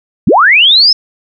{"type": "linear sweep", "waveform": "sine", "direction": "up", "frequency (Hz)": [117.5, 5300], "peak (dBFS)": -3, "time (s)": [0.27, 0.93], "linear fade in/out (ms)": 5, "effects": []}